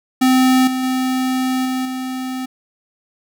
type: tone with level steps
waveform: square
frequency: 258.1 Hz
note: C4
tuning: 23 cents flat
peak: -11 / -19 / -17 / -19 / -23 dBFS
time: 0.21-2.46 s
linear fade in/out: 10 ms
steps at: 0.67 / 0.83 / 1.65 / 1.85 s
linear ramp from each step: 5 ms
effects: none